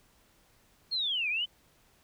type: linear two-way sweep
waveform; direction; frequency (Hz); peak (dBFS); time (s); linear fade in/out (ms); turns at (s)
sine; down then up; 4332 to 2332 to 3094; -28; 0.91-1.46; 20; 1.29
effects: pink hiss -65 dBFS RMS until 2.03 s